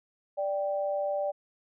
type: tone pair together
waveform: sine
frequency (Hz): 586.5 / 784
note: D5 / G5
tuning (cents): -2 / 0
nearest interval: perfect fourth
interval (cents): 502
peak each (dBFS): -28 / -34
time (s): 0.37-1.32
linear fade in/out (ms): 20
effects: none